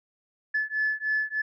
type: beating tone pair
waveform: sine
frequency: 1727 / 1730.3 Hz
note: A6 / A6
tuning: -33 / -29 cents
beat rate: 3.3 Hz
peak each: -27 dBFS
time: 0.54-1.42 s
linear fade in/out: 10 ms
effects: tanh soft clip ceiling -18 dBFS